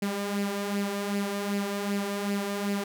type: tone with flanger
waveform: sawtooth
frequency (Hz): 201.5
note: G3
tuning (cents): +48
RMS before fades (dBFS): -30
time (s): 0.02-2.84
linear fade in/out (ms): 5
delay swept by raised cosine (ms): 0.4 to 3.3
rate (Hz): 2.6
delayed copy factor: +0.55
effects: none